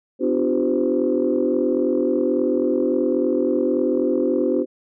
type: tone cluster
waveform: sine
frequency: 255.3 / 298.9 / 348.3 / 386.9 / 514 Hz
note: C4 / D4 / F4 / G4 / C5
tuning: -42 / +31 / -5 / -23 / -31 cents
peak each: -23 dBFS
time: 0.19-4.66 s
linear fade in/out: 50 ms
effects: tanh soft clip ceiling -8 dBFS